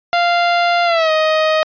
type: tone with pitch glide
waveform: sawtooth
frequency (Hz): 695 to 626.4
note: F5 to D#5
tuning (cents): -9 to +11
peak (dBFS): -8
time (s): 0.13-1.63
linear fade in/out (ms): 0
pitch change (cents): -180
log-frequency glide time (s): 0.85-1.11
effects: resampled to 11025 Hz